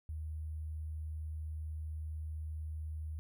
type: tone with sample-and-hold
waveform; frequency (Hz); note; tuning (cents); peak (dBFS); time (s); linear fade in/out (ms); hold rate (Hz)
sine; 77.8; D#2; 0; -38; 0.09-3.19; 0; 11025
effects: none